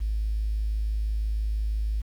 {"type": "tone", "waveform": "triangle", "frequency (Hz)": 53, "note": "G#1", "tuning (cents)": 36, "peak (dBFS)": -20, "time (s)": [0, 2.02], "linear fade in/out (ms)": 20, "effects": ["tanh soft clip ceiling -22 dBFS", "9-bit"]}